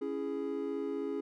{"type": "chord", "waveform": "triangle", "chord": "C# minor", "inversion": "none", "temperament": "just", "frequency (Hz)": [277.2, 332.6, 415.8], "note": ["C#4", "E4", "G#4"], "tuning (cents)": [0, 16, 2], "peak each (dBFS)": [-36, -38, -34], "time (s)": [0.01, 1.21], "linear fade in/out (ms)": 10, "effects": []}